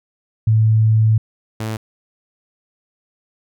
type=tone pair in turn; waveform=sine / sawtooth; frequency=110 / 110 Hz; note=A2 / A2; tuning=0 / 0 cents; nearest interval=unison; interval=0 cents; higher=neither; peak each=-10 / -18 dBFS; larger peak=first; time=0.47-1.18 / 1.6-1.77 s; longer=first; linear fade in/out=5 ms; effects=none